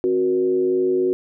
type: tone with frequency modulation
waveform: sine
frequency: 370 Hz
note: F#4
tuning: in tune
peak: -16 dBFS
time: 0.04-1.13 s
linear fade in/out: 0 ms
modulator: 103 Hz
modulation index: 0.59
effects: none